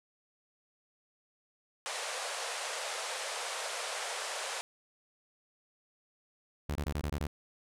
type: band-pass noise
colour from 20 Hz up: pink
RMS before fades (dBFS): -38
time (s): 1.86-4.61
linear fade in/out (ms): 0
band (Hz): 480 to 10000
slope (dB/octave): 48
type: tone bursts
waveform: sawtooth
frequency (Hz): 74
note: D2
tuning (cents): +14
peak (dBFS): -28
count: 7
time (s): 6.69-7.27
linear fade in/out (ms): 5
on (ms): 64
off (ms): 22
effects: none